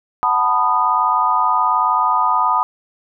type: chord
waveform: sine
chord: B dominant seventh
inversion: second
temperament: just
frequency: 740.8 / 889 / 987.8 / 1234.7 Hz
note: F#5 / A5 / B5 / D#6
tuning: +2 / +18 / 0 / -14 cents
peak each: -23 / -20 / -17 / -17 dBFS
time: 0.23-2.63 s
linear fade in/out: 0 ms
effects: none